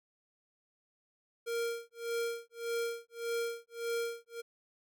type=tone with tremolo; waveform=square; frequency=466.2 Hz; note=A#4; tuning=in tune; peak=-32 dBFS; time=1.46-4.42 s; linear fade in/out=20 ms; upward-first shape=sine; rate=1.7 Hz; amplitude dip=100%; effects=none